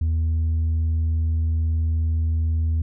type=tone with tanh clipping; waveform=triangle; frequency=80.6 Hz; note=E2; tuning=38 cents flat; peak=-19 dBFS; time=0.01-2.82 s; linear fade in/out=5 ms; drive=7 dB; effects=none